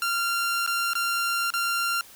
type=tone with dropouts; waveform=sawtooth; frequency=1384 Hz; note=F6; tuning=16 cents flat; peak=-20 dBFS; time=0.02-2.01 s; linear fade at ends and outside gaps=1 ms; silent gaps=0.664-0.675 / 0.934-0.953 / 1.504-1.538 s; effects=white hiss -49 dBFS RMS until 2.15 s